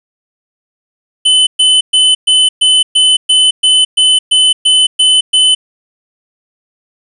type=tone bursts; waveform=square; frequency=3026 Hz; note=F#7; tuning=38 cents sharp; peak=-6 dBFS; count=13; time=1.25-5.55 s; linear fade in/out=10 ms; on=220 ms; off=120 ms; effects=resampled to 24000 Hz + 7-bit